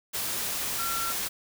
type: tone in noise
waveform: sine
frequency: 1362 Hz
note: F6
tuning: 44 cents flat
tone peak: -31 dBFS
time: 0.78-1.13 s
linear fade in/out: 20 ms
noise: white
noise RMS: -31 dBFS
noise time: 0.13-1.29 s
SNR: -3 dB
effects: none